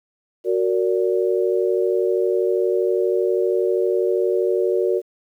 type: chord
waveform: sine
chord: Gb augmented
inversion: none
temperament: just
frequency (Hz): 370 / 462.5 / 578.1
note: Gb4 / Bb4 / D5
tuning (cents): 0 / -14 / -27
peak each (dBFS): -19 / -21 / -25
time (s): 0.44-5.02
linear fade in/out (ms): 50
effects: 9-bit